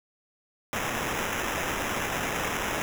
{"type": "noise with sample-and-hold", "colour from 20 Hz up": "blue", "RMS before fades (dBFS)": -30, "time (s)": [0.73, 2.82], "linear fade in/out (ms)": 0, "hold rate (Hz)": 4410, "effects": []}